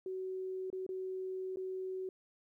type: tone with dropouts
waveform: sine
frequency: 375.2 Hz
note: F#4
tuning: 24 cents sharp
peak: -37 dBFS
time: 0.06-2.09 s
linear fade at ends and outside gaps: 2 ms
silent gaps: 0.702-0.728 / 0.865-0.89 / 1.56-1.57 s
effects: 13-bit